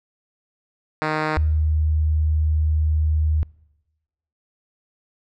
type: tone pair in turn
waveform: 5% pulse / sine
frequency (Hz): 154.8 / 77.4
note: D#3 / D#2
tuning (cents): -9 / -9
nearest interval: octave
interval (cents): 1200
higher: first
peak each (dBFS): -9 / -16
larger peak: first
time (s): 1.02-1.37 / 1.37-3.43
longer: second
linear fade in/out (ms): 0
effects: noise-tail reverb RT60 1.0 s tail -24 dB re dry + low-pass 3000 Hz 12 dB/octave